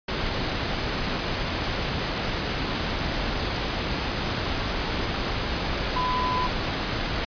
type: tone in noise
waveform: sine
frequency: 1004 Hz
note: B5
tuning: 28 cents sharp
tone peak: -24 dBFS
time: 5.96-6.47 s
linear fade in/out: 5 ms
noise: pink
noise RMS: -27 dBFS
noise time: 0.08-7.25 s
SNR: 0 dB
effects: resampled to 11025 Hz